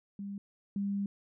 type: tone pair in turn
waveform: sine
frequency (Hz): 200 / 200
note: G3 / G3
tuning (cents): +35 / +35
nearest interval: unison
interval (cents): 0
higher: neither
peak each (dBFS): -37 / -30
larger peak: second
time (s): 0.19-0.38 / 0.76-1.06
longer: second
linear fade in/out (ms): 2
effects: none